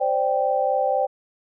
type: chord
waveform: sine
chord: C suspended second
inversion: none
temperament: equal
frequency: 523.3 / 587.3 / 784 Hz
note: C5 / D5 / G5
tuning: 0 / 0 / 0 cents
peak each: -23 / -24 / -22 dBFS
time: 0-1.07 s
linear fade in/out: 20 ms
effects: none